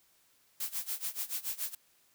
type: noise with tremolo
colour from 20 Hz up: blue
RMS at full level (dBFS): -34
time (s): 0.6-1.75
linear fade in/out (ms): 5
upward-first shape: sine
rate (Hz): 7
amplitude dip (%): 90
effects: white hiss -68 dBFS RMS until 2.14 s

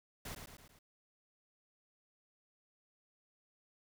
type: noise with echo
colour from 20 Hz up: pink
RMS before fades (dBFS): -45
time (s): 0.25-0.35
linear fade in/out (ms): 5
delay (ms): 110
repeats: 4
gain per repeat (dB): -5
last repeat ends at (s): 0.79
effects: none

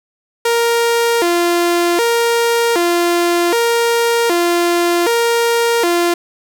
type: tone with vibrato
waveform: sawtooth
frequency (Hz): 402.1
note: G4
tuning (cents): +44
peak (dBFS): -8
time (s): 0.45-6.14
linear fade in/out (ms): 5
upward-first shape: square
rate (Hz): 0.65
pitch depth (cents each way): 260
effects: none

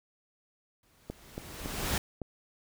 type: noise with exponential growth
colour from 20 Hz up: pink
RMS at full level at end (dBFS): -29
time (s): 0.83-1.98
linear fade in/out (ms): 2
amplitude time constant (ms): 250
type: click train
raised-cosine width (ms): 2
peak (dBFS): -23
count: 5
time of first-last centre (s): 1.1-2.217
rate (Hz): 3.58
effects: none

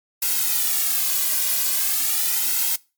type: noise with flanger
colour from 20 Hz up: blue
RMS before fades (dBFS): -21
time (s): 0.22-2.76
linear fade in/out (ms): 5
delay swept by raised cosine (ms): 1.7 to 2.27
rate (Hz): 0.41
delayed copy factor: -1
effects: noise-tail reverb RT60 0.3 s tail -23 dB re dry + MP3 96 kbps

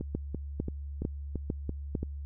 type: two click trains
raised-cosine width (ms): 3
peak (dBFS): -17 / -21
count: 5 / 7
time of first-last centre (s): 0.15-1.952 / 0.01-2.03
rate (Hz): 2.22 / 2.97
effects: added 71 Hz sine -36 dBFS peak until 2.25 s

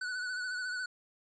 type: tone with vibrato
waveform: square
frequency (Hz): 1487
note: F#6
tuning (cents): +8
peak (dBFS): -35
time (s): 0.01-0.86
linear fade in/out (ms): 5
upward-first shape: sine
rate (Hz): 14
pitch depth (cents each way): 39
effects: resampled to 16000 Hz

